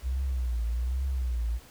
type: tone with vibrato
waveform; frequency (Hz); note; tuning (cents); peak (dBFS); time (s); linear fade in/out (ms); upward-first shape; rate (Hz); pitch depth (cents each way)
sine; 61.74; B1; 0; -26; 0.02-1.6; 50; triangle; 1.2; 160
effects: pink hiss -53 dBFS RMS until 1.7 s